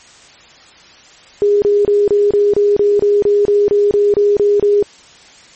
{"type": "tone bursts", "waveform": "sine", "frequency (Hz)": 410, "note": "G#4", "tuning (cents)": -22, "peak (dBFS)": -8, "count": 15, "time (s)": [1.42, 4.826], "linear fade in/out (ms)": 0, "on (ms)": 200, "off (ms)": 29, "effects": ["white hiss -42 dBFS RMS until 5.55 s", "MP3 32 kbps"]}